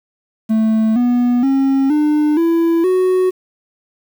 triangle tone with pitch steps, 220 / 244.1 / 270.9 / 300.5 / 333.5 / 370 Hz, A3 / B3 / C#4 / D4 / E4 / F#4, 0 / -20 / -40 / +40 / +20 / 0 cents, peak -9 dBFS, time 0.49-3.31 s, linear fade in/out 20 ms, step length 470 ms, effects 7-bit

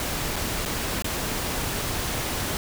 pink noise with dropouts, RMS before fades -28 dBFS, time 0-2.57 s, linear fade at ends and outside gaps 1 ms, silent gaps 0.359-0.363 / 0.653-0.659 / 1.022-1.044 s, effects none

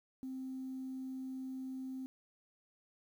sine tone, 261.6 Hz, C4, in tune, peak -39 dBFS, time 0.23-2.06 s, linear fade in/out 0 ms, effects tanh soft clip ceiling -36 dBFS + 11-bit

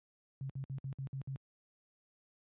sine tone bursts, 135 Hz, C#3, 45 cents flat, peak -37 dBFS, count 7, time 0.41-1.36 s, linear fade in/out 0 ms, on 86 ms, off 58 ms, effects high-pass 80 Hz 12 dB/octave + resampled to 8000 Hz

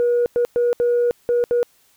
sine tone bursts at uneven times, 480.9 Hz, B4, 46 cents flat, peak -13 dBFS, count 6, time 0-0.26 / 0.36-0.45 / 0.56-0.73 / 0.8-1.11 / 1.29-1.44 / 1.51-1.63 s, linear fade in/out 0 ms, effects tanh soft clip ceiling -12 dBFS + white hiss -58 dBFS RMS until 1.96 s

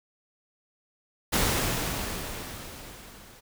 pink noise with level ramp, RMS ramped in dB -23 to -51 dBFS, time 1.32-3.41 s, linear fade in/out 20 ms, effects none

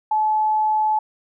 sine tone, 861 Hz, A5, 38 cents flat, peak -16 dBFS, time 0.11-0.99 s, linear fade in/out 5 ms, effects none

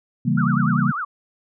sine chord, C# diminished seventh, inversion none, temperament equal with one note detuned, 137 / 164.81 / 196 / 233.1 Hz, C#3 / E3 / G3 / Bb3, -20 / 0 / 0 / 0 cents, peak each -22 dBFS, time 0.25-0.92 s, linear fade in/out 10 ms
sine tone with vibrato, 1311 Hz, E6, 10 cents flat, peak -23 dBFS, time 0.37-1.05 s, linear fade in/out 10 ms, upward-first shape triangle, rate 10 Hz, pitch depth 280 cents each way
effects none

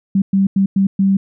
sine tone bursts at uneven times, 194.6 Hz, G3, 12 cents flat, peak -10 dBFS, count 5, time 0.15-0.22 / 0.33-0.47 / 0.56-0.66 / 0.76-0.87 / 0.99-1.17 s, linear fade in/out 5 ms, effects none

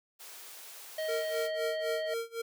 white high-pass noise, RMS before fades -48 dBFS, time 0.19-1.48 s, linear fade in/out 20 ms, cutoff 370 Hz, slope 24 dB/octave
harmonic tone, 630 Hz, D#5, 21 cents sharp, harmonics 1 / 3 / 5 / 7, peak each -32 / -42 / -46 / -49 dBFS, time 0.98-2.14 s, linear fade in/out 5 ms
square tone with tremolo, 460 Hz, A#4, 23 cents flat, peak -32 dBFS, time 1.08-2.42 s, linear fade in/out 10 ms, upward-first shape sine, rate 3.9 Hz, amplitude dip 95%
effects none

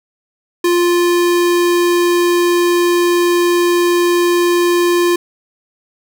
square tone, 349.4 Hz, F4, 1 cent sharp, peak -11 dBFS, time 0.64-5.16 s, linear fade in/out 5 ms, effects none

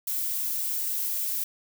violet noise, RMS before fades -29 dBFS, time 0.07-1.44 s, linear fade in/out 5 ms, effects none

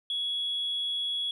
sine tone, 3356 Hz, G#7, 17 cents sharp, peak -27 dBFS, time 0.1-1.31 s, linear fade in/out 2 ms, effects tanh soft clip ceiling -24 dBFS

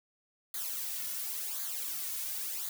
blue noise with flanger, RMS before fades -37 dBFS, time 0.54-2.69 s, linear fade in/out 2 ms, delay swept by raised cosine 0.36 to 2.56 ms, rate 0.93 Hz, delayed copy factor -0.7, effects none

